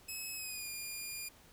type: tone with pitch glide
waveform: 10% pulse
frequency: 2576 to 2417 Hz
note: E7 to D7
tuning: -41 to +49 cents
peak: -32 dBFS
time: 0.08-1.29 s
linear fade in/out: 10 ms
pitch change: -110 cents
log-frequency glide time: 0.35-0.69 s
effects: pink hiss -61 dBFS RMS until 1.52 s